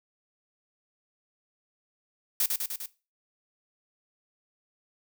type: noise with echo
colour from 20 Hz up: blue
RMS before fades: -25 dBFS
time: 2.4-2.46 s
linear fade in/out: 2 ms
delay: 100 ms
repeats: 4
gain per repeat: -3 dB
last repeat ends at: 2.86 s
effects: noise-tail reverb RT60 0.3 s tail -18 dB re dry